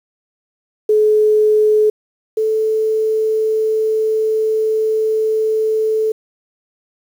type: tone pair in turn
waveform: sine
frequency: 427.2 / 437.2 Hz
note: G#4 / A4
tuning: +49 / -11 cents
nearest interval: unison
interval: 40 cents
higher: second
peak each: -9 / -13 dBFS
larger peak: first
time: 0.89-1.9 / 2.37-6.12 s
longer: second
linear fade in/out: 5 ms
effects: 7-bit